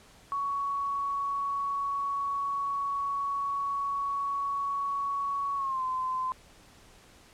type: tone with pitch glide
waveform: sine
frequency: 1118 to 1031.1 Hz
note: C#6 to C6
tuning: +14 to -26 cents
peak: -28 dBFS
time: 0.32-6.32 s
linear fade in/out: 0 ms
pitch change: -140 cents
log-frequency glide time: 5.56-5.83 s
effects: pink hiss -56 dBFS RMS until 7.33 s + low-pass 10000 Hz 12 dB/octave